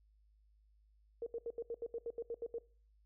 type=tone bursts; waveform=sine; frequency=465.4 Hz; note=A#4; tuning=3 cents flat; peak=-37 dBFS; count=12; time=1.22-2.584 s; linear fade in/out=2 ms; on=44 ms; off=76 ms; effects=noise-tail reverb RT60 0.4 s tail -21 dB re dry + added 52 Hz sine -66 dBFS peak until 3.05 s